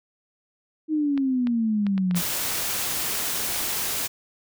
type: exponential sweep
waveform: sine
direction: down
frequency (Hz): 316.5 to 171.8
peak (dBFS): -20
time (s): 0.88-2.22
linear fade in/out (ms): 50
type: clicks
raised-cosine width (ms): 0.3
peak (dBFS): -20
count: 11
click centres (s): 1.177 / 1.471 / 1.867 / 1.979 / 2.111 / 2.147 / 2.518 / 2.584 / 2.749 / 2.813 / 2.994
type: noise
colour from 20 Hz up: white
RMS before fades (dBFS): -27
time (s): 2.15-4.08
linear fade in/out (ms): 20
effects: none